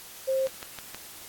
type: tone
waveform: sine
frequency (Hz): 530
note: C5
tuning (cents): +22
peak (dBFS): -23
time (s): 0.27-0.48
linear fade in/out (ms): 20
type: click train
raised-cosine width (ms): 0.2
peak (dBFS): -20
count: 4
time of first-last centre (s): 0.47-0.946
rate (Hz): 6.3
effects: white hiss -45 dBFS RMS until 1.28 s + AAC 64 kbps